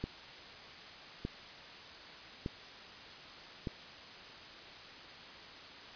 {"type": "click train", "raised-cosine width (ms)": 3, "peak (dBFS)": -23, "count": 4, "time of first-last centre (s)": [0.04, 3.672], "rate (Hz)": 0.826, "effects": ["white hiss -50 dBFS RMS until 5.95 s", "resampled to 11025 Hz"]}